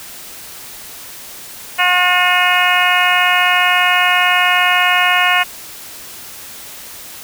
harmonic tone, 360 Hz, F#4, 47 cents flat, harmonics 2 / 3 / 4 / 5 / 6 / 7 / 8, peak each -18 / -18 / -18 / -18 / -18 / -18 / -18 dBFS, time 1.78-5.44 s, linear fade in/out 20 ms, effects white hiss -33 dBFS RMS until 7.23 s

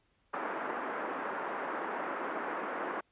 white band-pass noise, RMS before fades -37 dBFS, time 0.33-3.01 s, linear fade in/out 10 ms, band 250 to 1500 Hz, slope 24 dB/octave, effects pink hiss -73 dBFS RMS until 3.11 s + resampled to 8000 Hz

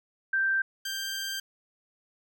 sine / 15% pulse tone pair in turn, 1568 / 1578.9 Hz, G6 / G6, 0 / +12 cents, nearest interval unison, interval 12 cents, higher second, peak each -23 / -25 dBFS, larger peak first, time 0.33-0.62 / 0.85-1.4 s, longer second, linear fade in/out 5 ms, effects none

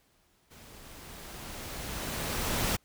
pink noise with level ramp, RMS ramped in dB -53 to -28 dBFS, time 0.5-2.77 s, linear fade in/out 20 ms, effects pink hiss -68 dBFS RMS until 2.84 s

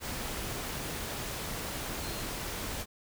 sine tone in noise, 4186 Hz, C8, in tune, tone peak -47 dBFS, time 2-2.26 s, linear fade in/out 50 ms, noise pink, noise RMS -37 dBFS, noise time 0-2.86 s, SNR -13 dB, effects none

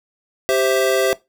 square chord, C major, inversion second, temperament equal, 392 / 523.3 / 659.3 Hz, G4 / C5 / E5, 0 / 0 / 0 cents, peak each -20 dBFS, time 0.49-1.13 s, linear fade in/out 0 ms, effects noise-tail reverb RT60 0.2 s tail -19 dB re dry

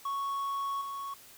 triangle tone with level steps, 1108.7 Hz, C#6, in tune, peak -29 / -34 dBFS, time 0.05-1.14 s, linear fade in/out 5 ms, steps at 0.81 s, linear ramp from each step 5 ms, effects white hiss -54 dBFS RMS until 1.37 s

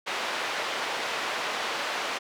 pink band-pass noise, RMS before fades -31 dBFS, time 0.06-2.19 s, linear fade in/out 20 ms, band 630 to 3800 Hz, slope 12 dB/octave, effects none

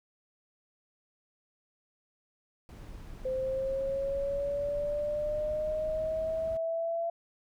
brown noise, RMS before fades -44 dBFS, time 2.69-6.57 s, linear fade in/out 0 ms
sine linear sweep, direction up, 517 to 676 Hz, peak -29 dBFS, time 3.25-7.1 s, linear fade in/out 5 ms
effects none

